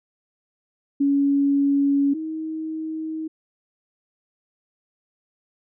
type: tone pair in turn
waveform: sine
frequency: 280.6 / 316.6 Hz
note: C#4 / D#4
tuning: +21 / +30 cents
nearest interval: major second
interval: 209 cents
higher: second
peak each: -16 / -26 dBFS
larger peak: first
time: 1-2.14 / 2.14-3.28 s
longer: neither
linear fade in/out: 10 ms
effects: none